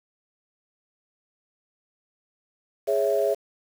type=chord; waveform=sine; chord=C# minor; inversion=second; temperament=equal; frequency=415.3 / 554.4 / 659.3 Hz; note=G#4 / C#5 / E5; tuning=0 / 0 / 0 cents; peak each=-24 dBFS; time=2.87-3.35 s; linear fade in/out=20 ms; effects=tanh soft clip ceiling -10 dBFS + 7-bit